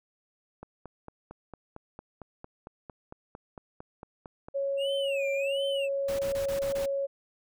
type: click train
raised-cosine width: 1 ms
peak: -28 dBFS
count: 18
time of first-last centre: 0.63-4.485 s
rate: 4.41 Hz
type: tone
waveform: sine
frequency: 553 Hz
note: C#5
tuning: 4 cents flat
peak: -27 dBFS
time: 4.54-7.07 s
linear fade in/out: 20 ms
type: tone with vibrato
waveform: triangle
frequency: 2700 Hz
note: E7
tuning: 41 cents sharp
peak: -32 dBFS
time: 4.77-5.89 s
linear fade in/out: 50 ms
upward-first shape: sine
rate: 1.4 Hz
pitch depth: 230 cents each way
type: noise bursts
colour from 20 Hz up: pink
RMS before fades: -40 dBFS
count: 6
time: 6.08-6.86 s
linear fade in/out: 5 ms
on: 110 ms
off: 24 ms
effects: none